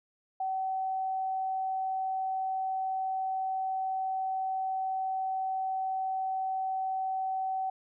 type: tone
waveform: sine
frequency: 761 Hz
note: F#5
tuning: 48 cents sharp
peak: -29 dBFS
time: 0.4-7.7 s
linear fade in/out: 5 ms
effects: none